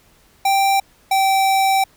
square tone pair in turn, 784 / 775 Hz, G5 / G5, 0 / -20 cents, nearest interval unison, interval 20 cents, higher first, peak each -14 dBFS, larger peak neither, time 0.45-0.8 / 1.11-1.84 s, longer second, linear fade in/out 5 ms, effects pink hiss -54 dBFS RMS until 1.96 s

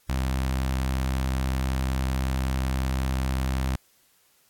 sawtooth tone with notch filter, 65.41 Hz, C2, in tune, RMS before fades -26 dBFS, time 0.09-3.76 s, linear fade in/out 5 ms, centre 430 Hz, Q 1.6, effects white hiss -63 dBFS RMS until 4.49 s + AAC 64 kbps

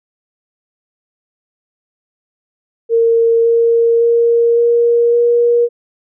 sine tone with pitch steps, 460 / 463.7 / 467.5 / 471.3 / 475.1 Hz, A#4 / A#4 / A#4 / A#4 / A#4, -23 / -9 / +5 / +19 / +33 cents, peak -8 dBFS, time 2.89-5.69 s, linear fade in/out 50 ms, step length 560 ms, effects none

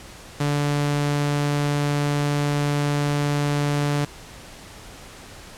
sawtooth tone, 145.2 Hz, D3, 19 cents flat, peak -16 dBFS, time 0.4-4.05 s, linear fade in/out 5 ms, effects pink hiss -42 dBFS RMS until 5.57 s + low-pass 10000 Hz 12 dB/octave

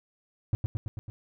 triangle tone with echo, 107.5 Hz, A2, 40 cents flat, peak -19 dBFS, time 0.53-0.55 s, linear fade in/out 0 ms, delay 110 ms, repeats 5, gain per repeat -3 dB, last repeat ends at 1.1 s, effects none

